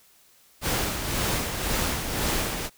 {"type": "noise with tremolo", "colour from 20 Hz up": "pink", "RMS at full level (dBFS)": -25, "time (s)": [0.61, 2.7], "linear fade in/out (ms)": 50, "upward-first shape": "sine", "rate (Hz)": 1.9, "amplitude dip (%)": 50, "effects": ["white hiss -58 dBFS RMS until 2.77 s"]}